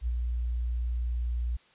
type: tone with ADSR envelope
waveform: sine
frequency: 59.7 Hz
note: A#1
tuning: 42 cents sharp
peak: -25 dBFS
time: 0.01-1.57 s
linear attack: 57 ms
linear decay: 49 ms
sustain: -2 dB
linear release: 12 ms
effects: white hiss -61 dBFS RMS until 1.74 s + resampled to 8000 Hz